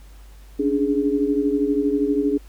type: tone cluster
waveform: sine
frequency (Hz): 280.9 / 293.4 / 416.4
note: C#4 / D4 / G#4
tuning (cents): +23 / -2 / +5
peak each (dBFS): -22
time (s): 0.59-2.38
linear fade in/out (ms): 10
effects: added 50 Hz sine -41 dBFS peak until 2.48 s + pink hiss -54 dBFS RMS until 2.48 s